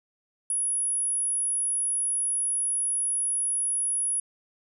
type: tone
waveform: sine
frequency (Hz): 10300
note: E9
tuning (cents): -41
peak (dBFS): -24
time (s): 0.5-4.2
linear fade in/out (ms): 2
effects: none